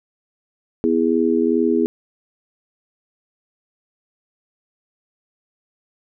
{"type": "chord", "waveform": "sine", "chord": "E major", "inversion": "second", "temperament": "just", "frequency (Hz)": [247.2, 329.6, 412], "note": ["B3", "E4", "G#4"], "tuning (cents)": [2, 0, -14], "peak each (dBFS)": -19, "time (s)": [0.84, 1.86], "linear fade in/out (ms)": 0, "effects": []}